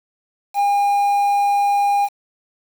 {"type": "tone with quantisation", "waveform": "triangle", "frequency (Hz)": 809, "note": "G#5", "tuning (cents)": -46, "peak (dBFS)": -12, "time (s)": [0.54, 2.09], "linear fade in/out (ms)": 50, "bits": 6, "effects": []}